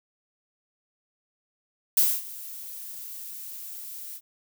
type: noise with ADSR envelope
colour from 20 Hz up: violet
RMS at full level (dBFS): -19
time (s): 1.97-4.21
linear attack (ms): 4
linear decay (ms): 240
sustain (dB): -20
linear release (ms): 54
effects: none